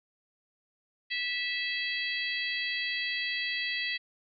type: harmonic tone with a mistuned harmonic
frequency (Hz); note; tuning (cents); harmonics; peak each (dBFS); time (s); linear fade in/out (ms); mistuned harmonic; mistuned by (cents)
655; E5; -11; 3 / 4 / 5 / 6 / 7; -33 / -36 / -37 / -40 / -40; 1.1-3.98; 20; 6; +22
effects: none